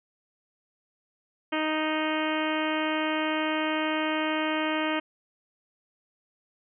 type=harmonic tone; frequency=311.1 Hz; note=D#4; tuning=in tune; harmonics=1 / 2 / 3 / 4 / 5 / 6 / 7 / 8 / 9 / 10; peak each=-29 / -32 / -34 / -35 / -36 / -37 / -37 / -38 / -39 / -39 dBFS; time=1.52-5 s; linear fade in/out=10 ms; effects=none